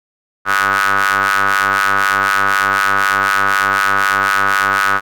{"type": "ring-modulated tone", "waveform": "sawtooth", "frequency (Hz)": 98, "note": "G2", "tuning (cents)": 0, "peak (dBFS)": -5, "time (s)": [0.45, 5.01], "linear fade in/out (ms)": 50, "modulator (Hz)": 1370, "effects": []}